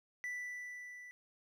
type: tone with level ramp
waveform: triangle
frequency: 1975.5 Hz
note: B6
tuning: in tune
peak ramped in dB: -36 to -48 dBFS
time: 0.24-1.11 s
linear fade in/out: 0 ms
effects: none